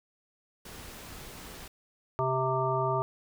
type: noise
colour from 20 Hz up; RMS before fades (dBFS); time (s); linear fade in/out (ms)
pink; -45; 0.65-1.68; 5
type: harmonic tone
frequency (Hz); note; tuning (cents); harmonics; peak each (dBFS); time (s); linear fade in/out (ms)
130.81; C3; 0; 1 / 3 / 5 / 7 / 9; -32 / -32 / -32 / -32 / -32; 2.19-3.02; 0
effects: none